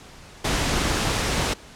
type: noise with amplitude modulation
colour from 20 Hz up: pink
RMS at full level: -21 dBFS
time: 0.44-1.54 s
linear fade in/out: 10 ms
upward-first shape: sine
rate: 260 Hz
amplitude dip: 40%
effects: pink hiss -45 dBFS RMS until 1.75 s + low-pass 8000 Hz 12 dB/octave